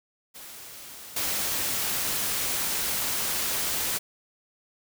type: noise with level steps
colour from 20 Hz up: white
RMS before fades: -43 / -28 dBFS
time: 0.34-3.99 s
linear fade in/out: 20 ms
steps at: 1.16 s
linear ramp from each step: 5 ms
effects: none